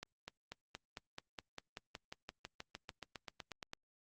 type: accelerating click train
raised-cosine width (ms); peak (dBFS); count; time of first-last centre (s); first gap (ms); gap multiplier
0.2; -27; 23; 0.03-3.734; 250; 0.96
effects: Opus 48 kbps